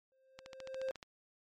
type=tone with exponential growth; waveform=triangle; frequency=527 Hz; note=C5; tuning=12 cents sharp; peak=-31 dBFS; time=0.12-0.91 s; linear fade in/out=0 ms; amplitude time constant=170 ms
type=click train; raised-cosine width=0.2 ms; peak=-30 dBFS; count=10; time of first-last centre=0.39-1.028 s; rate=14.1 Hz
effects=MP3 64 kbps